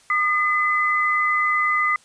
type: tone pair together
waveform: sine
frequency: 1218.9 / 2023 Hz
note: D#6 / B6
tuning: -36 / +41 cents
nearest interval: major sixth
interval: 877 cents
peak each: -20 dBFS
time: 0.1-1.96 s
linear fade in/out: 2 ms
effects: white hiss -54 dBFS RMS until 2.04 s + resampled to 22050 Hz